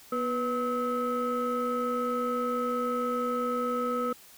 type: tone cluster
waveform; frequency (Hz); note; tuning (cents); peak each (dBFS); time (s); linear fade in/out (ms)
sine; 244.2 / 491.8 / 1288; B3 / B4 / E6; -19 / -7 / -41; -31 / -29 / -29; 0.12-4.13; 5
effects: tanh soft clip ceiling -22 dBFS + white hiss -53 dBFS RMS until 4.37 s